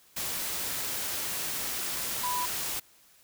sine tone in noise, 987.8 Hz, B5, in tune, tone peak -29 dBFS, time 2.23-2.46 s, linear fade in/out 10 ms, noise white, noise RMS -33 dBFS, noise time 0.16-2.8 s, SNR +1 dB, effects white hiss -60 dBFS RMS until 3.23 s

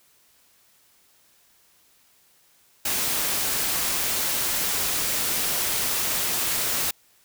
white noise, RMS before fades -25 dBFS, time 2.85-6.91 s, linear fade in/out 5 ms, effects white hiss -60 dBFS RMS until 7.24 s

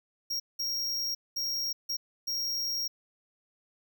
square tone bursts at uneven times, 5590 Hz, F8, 1 cent sharp, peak -30 dBFS, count 5, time 0.3-0.4 / 0.59-1.15 / 1.36-1.73 / 1.89-1.97 / 2.27-2.88 s, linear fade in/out 10 ms, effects none

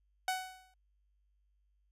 sawtooth tone with exponential decay, 747 Hz, F#5, 16 cents sharp, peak -26 dBFS, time 0.28-0.74 s, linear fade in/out 2 ms, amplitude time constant 100 ms, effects added 50 Hz sine -70 dBFS peak until 1.91 s + resampled to 32000 Hz

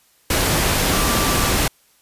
sine tone in noise, 1169 Hz, D6, 8 cents flat, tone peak -26 dBFS, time 0.93-1.51 s, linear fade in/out 5 ms, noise pink, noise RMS -18 dBFS, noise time 0.3-1.68 s, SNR -11 dB, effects white hiss -57 dBFS RMS until 2.01 s + resampled to 32000 Hz

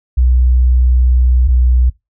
sine tone pair in turn, 62.3 / 61.95 Hz, B1 / B1, +16 / +6 cents, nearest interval unison, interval 10 cents, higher first, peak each -7 dBFS, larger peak neither, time 0.17-1.48 / 1.48-1.9 s, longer first, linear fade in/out 10 ms, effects noise-tail reverb RT60 0.2 s tail -22 dB re dry

